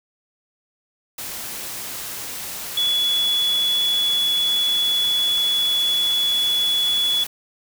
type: tone in noise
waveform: sine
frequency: 3406 Hz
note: G#7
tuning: 43 cents sharp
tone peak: -17 dBFS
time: 2.77-7.24 s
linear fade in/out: 5 ms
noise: white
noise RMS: -31 dBFS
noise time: 1.18-7.27 s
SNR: +11 dB
effects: none